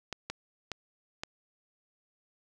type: clicks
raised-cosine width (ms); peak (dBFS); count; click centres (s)
0.2; -18; 4; 0.127 / 0.3 / 0.717 / 1.235
effects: none